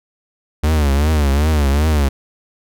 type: tone with vibrato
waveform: 45% pulse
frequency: 73.5 Hz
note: D2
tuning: 2 cents sharp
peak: -12 dBFS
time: 0.63-2.09 s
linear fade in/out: 10 ms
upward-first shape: triangle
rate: 2.6 Hz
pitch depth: 150 cents each way
effects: none